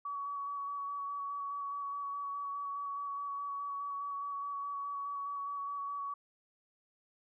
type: tone with vibrato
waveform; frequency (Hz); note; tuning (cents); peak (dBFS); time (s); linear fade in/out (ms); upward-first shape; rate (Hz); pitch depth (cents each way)
sine; 1132; C#6; +36; -36; 0.05-6.14; 5; square; 4.8; 13
effects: none